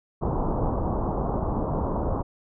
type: low-pass noise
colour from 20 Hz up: pink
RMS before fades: -26 dBFS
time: 0.21-2.23 s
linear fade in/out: 20 ms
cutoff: 1100 Hz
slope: 48 dB/octave
effects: none